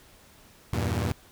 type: chord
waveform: sawtooth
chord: E diminished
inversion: none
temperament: equal with one note detuned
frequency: 82.41 / 98 / 118.65 Hz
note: E2 / G2 / Bb2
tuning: 0 / 0 / +31 cents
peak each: -26 dBFS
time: 0.73-1.12 s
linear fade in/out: 0 ms
effects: pink hiss -55 dBFS RMS until 1.31 s